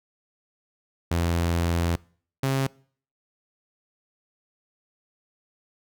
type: tone pair in turn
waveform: sawtooth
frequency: 85 / 134.93 Hz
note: F2 / C#3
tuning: -46 / -46 cents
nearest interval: minor sixth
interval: 800 cents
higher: second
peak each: -18 dBFS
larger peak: neither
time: 1.11-1.96 / 2.43-2.67 s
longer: first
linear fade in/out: 5 ms
effects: noise-tail reverb RT60 0.5 s tail -24 dB re dry